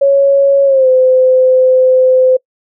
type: tone with pitch glide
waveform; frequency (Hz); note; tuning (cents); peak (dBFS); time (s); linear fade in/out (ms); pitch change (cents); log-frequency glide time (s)
sine; 554.4 to 514.3; C#5 to C5; 0 to -30; -5; 0.01-2.37; 10; -130; 0.65-0.88
effects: noise-tail reverb RT60 0.1 s tail -25 dB re dry